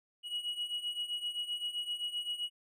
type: beating tone pair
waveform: triangle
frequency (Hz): 2906 / 2913.7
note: F#7 / F#7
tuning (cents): -32 / -27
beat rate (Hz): 7.7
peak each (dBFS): -39 / -35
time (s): 0.23-2.5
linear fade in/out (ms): 50
effects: none